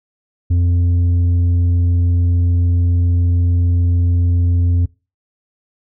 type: tone with tanh clipping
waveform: sine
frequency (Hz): 87.31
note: F2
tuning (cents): 0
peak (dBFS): -12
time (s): 0.5-4.86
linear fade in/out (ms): 10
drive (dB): 5
effects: noise-tail reverb RT60 0.3 s tail -23 dB re dry